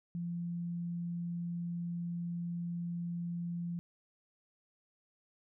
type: tone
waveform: sine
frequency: 172.1 Hz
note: F3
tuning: 25 cents flat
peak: -35 dBFS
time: 0.15-3.79 s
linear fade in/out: 0 ms
effects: none